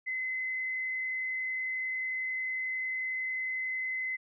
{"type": "tone with frequency modulation", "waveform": "sine", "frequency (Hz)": 2042, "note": "C7", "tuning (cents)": -43, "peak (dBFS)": -31, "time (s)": [0.06, 4.17], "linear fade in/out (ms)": 20, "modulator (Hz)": 31.1, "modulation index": 0.58, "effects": []}